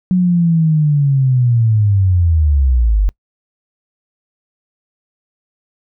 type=linear sweep; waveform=sine; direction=down; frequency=185 to 46.25 Hz; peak=-9 dBFS; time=0.11-3.09 s; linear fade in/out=0 ms; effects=noise-tail reverb RT60 0.1 s tail -25 dB re dry